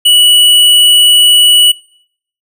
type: tone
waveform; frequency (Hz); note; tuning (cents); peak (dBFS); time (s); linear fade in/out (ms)
square; 2943; F#7; -10; -4; 0.05-1.72; 10
effects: noise-tail reverb RT60 0.7 s tail -25 dB re dry